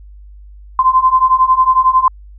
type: beating tone pair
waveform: sine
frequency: 1029 / 1040 Hz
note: C6 / C6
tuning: -29 / -11 cents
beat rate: 11 Hz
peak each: -12 / -10 dBFS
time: 0.79-2.08 s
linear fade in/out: 2 ms
effects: added 50 Hz sine -34 dBFS peak until 2.38 s